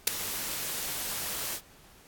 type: noise with ADSR envelope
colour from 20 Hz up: white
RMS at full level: -17 dBFS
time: 0.07-1.61 s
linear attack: 6 ms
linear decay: 5 ms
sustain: -17 dB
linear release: 68 ms
effects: pink hiss -56 dBFS RMS until 2.07 s + AAC 64 kbps